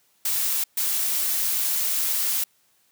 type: noise bursts at uneven times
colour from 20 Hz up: blue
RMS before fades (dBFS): -24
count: 2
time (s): 0.25-0.64 / 0.77-2.44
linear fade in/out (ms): 5
effects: white hiss -64 dBFS RMS until 2.91 s + high-pass 80 Hz 12 dB/octave